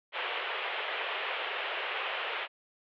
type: band-pass noise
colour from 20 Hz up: white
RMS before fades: -35 dBFS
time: 0.12-2.48 s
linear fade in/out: 50 ms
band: 400 to 3200 Hz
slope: 48 dB/octave
effects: none